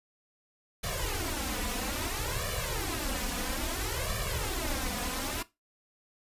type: noise with flanger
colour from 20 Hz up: pink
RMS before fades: -33 dBFS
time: 0.83-5.43 s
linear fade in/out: 10 ms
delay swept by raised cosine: 1.7 to 4.1 ms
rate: 0.6 Hz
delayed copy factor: +0.95
effects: noise-tail reverb RT60 0.2 s tail -17 dB re dry + resampled to 32000 Hz